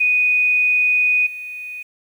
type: tone with level steps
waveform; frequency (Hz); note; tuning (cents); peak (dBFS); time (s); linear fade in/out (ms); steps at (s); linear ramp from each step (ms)
sine; 2484; D#7; -3; -13 / -28; 0-1.83; 10; 1.26; 10
effects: 8-bit